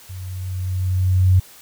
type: tone with level ramp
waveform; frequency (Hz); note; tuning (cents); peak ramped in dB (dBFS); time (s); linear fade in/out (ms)
sine; 92.5; F#2; 0; -30 to -9; 0.09-1.4; 10
effects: white hiss -45 dBFS RMS until 1.61 s